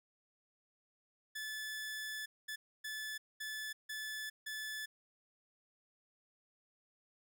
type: tone bursts at uneven times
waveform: sawtooth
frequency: 1733 Hz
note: A6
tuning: 27 cents flat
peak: -37 dBFS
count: 6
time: 1.35-2.26 / 2.48-2.56 / 2.84-3.18 / 3.4-3.73 / 3.89-4.3 / 4.46-4.86 s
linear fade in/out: 10 ms
effects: none